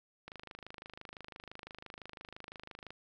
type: click train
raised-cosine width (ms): 0.3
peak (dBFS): -30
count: 69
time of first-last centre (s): 0.28-2.905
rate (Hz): 25.9
effects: none